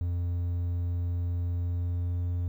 triangle tone with pitch glide, 87.31 to 87.87 Hz, F2 to F2, 0 to +11 cents, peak -25 dBFS, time 0.01-2.48 s, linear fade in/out 0 ms, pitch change +11 cents, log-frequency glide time 1.52-2.22 s, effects 11-bit

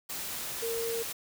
sine tone in noise, 460 Hz, A#4, 23 cents flat, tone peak -31 dBFS, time 0.62-1.03 s, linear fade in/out 10 ms, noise white, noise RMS -37 dBFS, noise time 0.09-1.13 s, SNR +3 dB, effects none

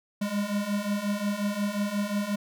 square beating tone pair, 201.1 / 206.7 Hz, G3 / G#3, +44 / -8 cents, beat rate 5.6 Hz, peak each -32 / -29 dBFS, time 0.21-2.36 s, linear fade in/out 10 ms, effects none

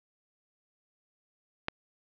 click, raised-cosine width 0.3 ms, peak -13 dBFS, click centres 1.684 s, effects low-pass 4000 Hz 12 dB/octave

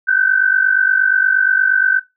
sine tone pair together, 1504 / 1552.5 Hz, F#6 / G6, +28 / -17 cents, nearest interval minor second, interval 55 cents, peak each -14 dBFS, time 0.07-2 s, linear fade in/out 20 ms, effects noise-tail reverb RT60 0.2 s tail -17 dB re dry

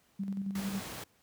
sine tone with tremolo, 196 Hz, G3, in tune, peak -31 dBFS, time 0.19-0.8 s, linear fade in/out 10 ms, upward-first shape square, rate 11 Hz, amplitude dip 45%
pink noise, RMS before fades -42 dBFS, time 0.55-1.04 s, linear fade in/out 5 ms
effects pink hiss -68 dBFS RMS until 1.22 s + high-pass 80 Hz 12 dB/octave

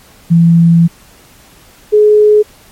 sine tone pair in turn, 168 / 422.1 Hz, E3 / G#4, +33 / +28 cents, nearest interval octave + major third, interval 1595 cents, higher second, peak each -3 dBFS, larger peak neither, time 0.3-0.88 / 1.92-2.43 s, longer first, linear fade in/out 20 ms, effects pink hiss -42 dBFS RMS until 2.71 s + MP3 64 kbps

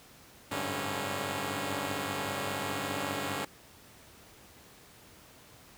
5% pulse tone cluster, 96.2 / 101.2 / 106.9 / 143.9 / 273.6 Hz, G2 / G#2 / A2 / D3 / C#4, -32 / -44 / -49 / -35 / -23 cents, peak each -27 / -31 / -32 / -27 / -25 dBFS, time 0.51-3.45 s, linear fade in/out 5 ms, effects pink hiss -55 dBFS RMS until 5.77 s + high-pass 60 Hz 12 dB/octave

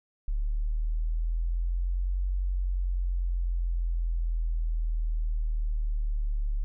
sine linear two-way sweep, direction up then down, 36 to 46.25 to 36 Hz, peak -25 dBFS, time 0.28-6.64 s, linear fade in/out 0 ms, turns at 2.27 s, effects none

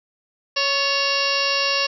harmonic tone with a mistuned harmonic, 554.4 Hz, C#5, in tune, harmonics 1 / 2 / 3 / 4 / 5 / 6 / 7 / 8 / 9 / 10, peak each -27 / -27 / -30 / -33 / -23 / -34 / -31 / -27 / -29 / -26 dBFS, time 0.56-1.87 s, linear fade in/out 10 ms, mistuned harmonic 3, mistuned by +56 cents, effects none

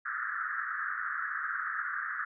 white band-pass noise, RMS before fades -35 dBFS, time 0.05-2.25 s, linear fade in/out 10 ms, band 1200 to 1800 Hz, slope 96 dB/octave, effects none

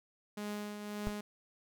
sawtooth tone with tremolo, 207.9 Hz, G#3, 2 cents sharp, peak -33 dBFS, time 0.37-1.21 s, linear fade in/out 5 ms, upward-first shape triangle, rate 1.8 Hz, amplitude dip 50%
brown noise with exponential decay, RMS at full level -35 dBFS, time 1.07-1.15 s, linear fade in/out 0 ms, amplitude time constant 16 ms
effects none

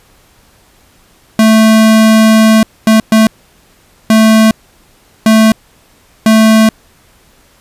square tone bursts at uneven times, 220 Hz, A3, in tune, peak -4 dBFS, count 6, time 1.39-2.63 / 2.87-3 / 3.12-3.27 / 4.1-4.51 / 5.26-5.52 / 6.26-6.69 s, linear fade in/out 2 ms, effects pink hiss -47 dBFS RMS until 7.6 s + resampled to 32000 Hz

